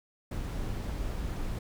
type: noise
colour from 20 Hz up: brown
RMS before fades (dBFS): -34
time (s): 0.31-1.59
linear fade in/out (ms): 5
effects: none